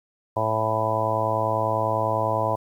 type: harmonic tone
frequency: 110 Hz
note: A2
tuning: in tune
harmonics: 1 / 2 / 3 / 4 / 5 / 6 / 7 / 8 / 9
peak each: -29 / -38 / -35 / -34 / -28 / -27 / -31 / -31 / -26 dBFS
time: 0.36-2.56 s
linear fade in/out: 10 ms
effects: 9-bit